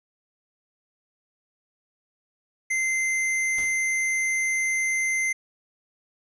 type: tone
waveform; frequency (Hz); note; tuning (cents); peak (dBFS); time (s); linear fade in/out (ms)
square; 2077; C7; -13; -23; 2.7-5.33; 10
type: noise with exponential decay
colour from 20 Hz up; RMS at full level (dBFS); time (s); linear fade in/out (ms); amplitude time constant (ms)
pink; -40; 3.58-3.91; 0; 71
effects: resampled to 24000 Hz